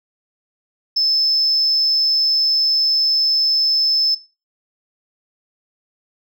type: tone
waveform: sine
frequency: 5250 Hz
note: E8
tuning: 8 cents flat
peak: -12 dBFS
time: 0.96-4.15 s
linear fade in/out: 10 ms
effects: noise-tail reverb RT60 0.3 s tail -18 dB re dry + tanh soft clip ceiling -11 dBFS